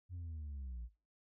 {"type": "linear sweep", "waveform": "sine", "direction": "down", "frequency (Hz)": [91.4, 54.5], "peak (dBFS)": -40, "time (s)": [0.09, 0.89], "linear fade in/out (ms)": 50, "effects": ["noise-tail reverb RT60 0.3 s tail -17 dB re dry", "tanh soft clip ceiling -41 dBFS"]}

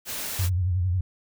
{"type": "noise", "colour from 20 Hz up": "white", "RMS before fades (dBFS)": -32, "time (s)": [0.05, 0.5], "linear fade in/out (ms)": 50}
{"type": "tone with vibrato", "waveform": "sine", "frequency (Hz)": 90.5, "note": "F#2", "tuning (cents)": -38, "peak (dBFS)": -21, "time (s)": [0.39, 1.01], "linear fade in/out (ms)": 5, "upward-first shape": "sine", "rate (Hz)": 11, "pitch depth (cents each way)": 93}
{"effects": []}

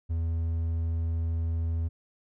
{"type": "tone", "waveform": "triangle", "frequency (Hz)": 82.41, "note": "E2", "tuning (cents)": 0, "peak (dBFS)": -24, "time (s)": [0.09, 1.89], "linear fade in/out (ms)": 20, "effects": []}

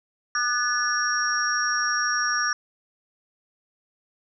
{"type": "tone cluster", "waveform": "sine", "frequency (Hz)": [1212, 1486, 1718, 5600], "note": ["D#6", "F#6", "A6", "F8"], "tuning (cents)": [-46, 7, -42, 4], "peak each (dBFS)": -27, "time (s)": [0.35, 2.53], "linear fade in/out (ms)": 2, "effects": []}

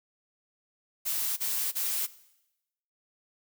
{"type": "noise bursts", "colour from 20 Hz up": "blue", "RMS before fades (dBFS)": -30, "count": 3, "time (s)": [1.05, 2.07], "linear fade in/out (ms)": 20, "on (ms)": 320, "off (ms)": 30, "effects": ["noise-tail reverb RT60 0.9 s tail -18 dB re dry"]}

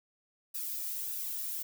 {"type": "noise with flanger", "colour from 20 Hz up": "violet", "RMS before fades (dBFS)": -37, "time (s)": [0.54, 1.63], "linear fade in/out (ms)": 10, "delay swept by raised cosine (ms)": [0.92, 1.92], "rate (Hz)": 1.7, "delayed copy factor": -0.55, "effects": []}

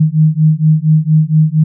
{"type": "beating tone pair", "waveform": "sine", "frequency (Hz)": [153.8, 158.1], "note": ["D#3", "D#3"], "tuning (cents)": [-20, 28], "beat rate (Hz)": 4.3, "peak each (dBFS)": -10, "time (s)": [0, 1.64], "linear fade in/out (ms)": 10, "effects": []}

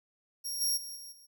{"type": "tone with level steps", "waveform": "20% pulse", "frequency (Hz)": 5588, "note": "F8", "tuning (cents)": 0, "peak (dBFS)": [-29, -22, -35, -39, -49], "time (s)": [0.44, 1.27], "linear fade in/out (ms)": 20, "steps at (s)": [0.6, 0.76, 0.95, 1.11], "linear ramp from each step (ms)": 20, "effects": []}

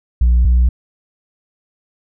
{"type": "tone pair in turn", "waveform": "sine", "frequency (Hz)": [60.2, 61.08], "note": ["B1", "B1"], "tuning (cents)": [-44, -18], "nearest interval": "unison", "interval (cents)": 26, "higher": "second", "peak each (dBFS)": -6, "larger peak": "neither", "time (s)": [[0.21, 0.45], [0.45, 0.69]], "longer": "neither", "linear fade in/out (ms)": 5, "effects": ["tanh soft clip ceiling -7 dBFS"]}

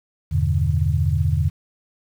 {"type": "chord", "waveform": "sine", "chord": "E minor seventh", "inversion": "none", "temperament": "equal", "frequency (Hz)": [82.41, 98, 123.47, 146.83], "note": ["E2", "G2", "B2", "D3"], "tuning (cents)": [0, 0, 0, 0], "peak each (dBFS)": [-20, -23, -25, -22], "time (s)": [0.31, 1.5], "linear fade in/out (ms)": 20, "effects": ["8-bit"]}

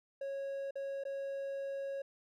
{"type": "tone with dropouts", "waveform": "triangle", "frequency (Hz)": 550, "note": "C#5", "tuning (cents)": -14, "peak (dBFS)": -35, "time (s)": [0.21, 2.02], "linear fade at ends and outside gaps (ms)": 5, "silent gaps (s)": [[0.709, 0.755], [1.038, 1.051]], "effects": []}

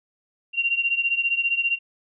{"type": "beating tone pair", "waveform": "sine", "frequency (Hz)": [2759, 2774], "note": ["F7", "F7"], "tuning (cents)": [-22, -12], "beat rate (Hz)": 15, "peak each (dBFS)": [-22, -25], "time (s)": [0.53, 1.79], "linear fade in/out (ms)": 50, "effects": []}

